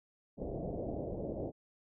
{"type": "low-pass noise", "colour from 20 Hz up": "white", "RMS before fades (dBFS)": -39, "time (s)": [0.37, 1.52], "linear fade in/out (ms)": 50, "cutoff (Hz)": 640, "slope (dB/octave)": 48, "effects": []}